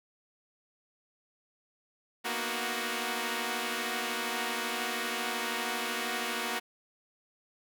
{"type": "chord", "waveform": "5% pulse", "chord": "B major seventh", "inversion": "third", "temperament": "equal with one note detuned", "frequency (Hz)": [233.1, 245.9, 311.1, 370], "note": ["A#3", "B3", "D#4", "F#4"], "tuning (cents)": [0, -7, 0, 0], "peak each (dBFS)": [-24, -28, -30, -24], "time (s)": [2.24, 6.6], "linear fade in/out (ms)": 20, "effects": []}